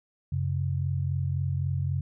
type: tone pair together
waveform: sine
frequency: 92.62 / 136.4 Hz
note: F#2 / C#3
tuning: +2 / -28 cents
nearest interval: perfect fifth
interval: 670 cents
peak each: -28 dBFS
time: 0.32-2.01 s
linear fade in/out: 5 ms
effects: none